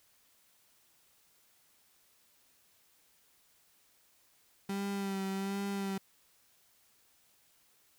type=tone with vibrato; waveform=35% pulse; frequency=196 Hz; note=G3; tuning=in tune; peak=-32 dBFS; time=4.69-5.98 s; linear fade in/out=5 ms; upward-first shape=sine; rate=1.3 Hz; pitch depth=30 cents each way; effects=white hiss -68 dBFS RMS until 7.98 s